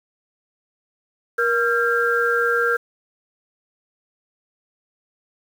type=tone cluster; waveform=sine; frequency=472.7 / 1378 / 1602 Hz; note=A#4 / F6 / G6; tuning=+24 / -24 / +37 cents; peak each=-21 dBFS; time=1.38-2.77 s; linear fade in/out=10 ms; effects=7-bit